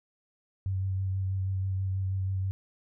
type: tone with vibrato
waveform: sine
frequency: 95.3 Hz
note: G2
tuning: 48 cents flat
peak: -27 dBFS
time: 0.66-2.51 s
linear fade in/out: 0 ms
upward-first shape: sine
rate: 6.2 Hz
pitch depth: 18 cents each way
effects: none